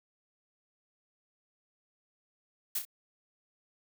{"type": "noise with echo", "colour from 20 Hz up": "blue", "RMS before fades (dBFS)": -32, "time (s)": [2.75, 2.79], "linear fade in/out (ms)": 5, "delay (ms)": 31, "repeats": 2, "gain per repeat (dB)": -7, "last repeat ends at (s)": 2.852, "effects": []}